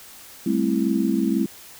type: chord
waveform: sine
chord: A minor seventh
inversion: third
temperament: just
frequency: 198 / 220 / 264 / 330 Hz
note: G3 / A3 / C4 / E4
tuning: +18 / 0 / +16 / +2 cents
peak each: -24 dBFS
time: 0.46-1.46 s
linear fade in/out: 5 ms
effects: white hiss -44 dBFS RMS until 1.79 s